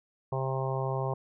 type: harmonic tone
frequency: 132.8 Hz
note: C3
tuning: 26 cents sharp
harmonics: 1 / 3 / 4 / 5 / 6 / 7 / 8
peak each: -31 / -36 / -37 / -38 / -39 / -39 / -40 dBFS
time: 0.32-1.14 s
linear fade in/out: 5 ms
effects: none